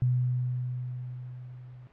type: tone with level ramp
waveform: sine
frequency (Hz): 125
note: B2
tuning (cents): +21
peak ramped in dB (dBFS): -21 to -45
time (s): 0.02-1.87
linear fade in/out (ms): 0
effects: pink hiss -61 dBFS RMS until 1.92 s + low-pass 2000 Hz 12 dB/octave